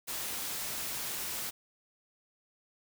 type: noise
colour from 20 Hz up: white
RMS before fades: -37 dBFS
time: 0.07-1.51 s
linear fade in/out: 20 ms
effects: none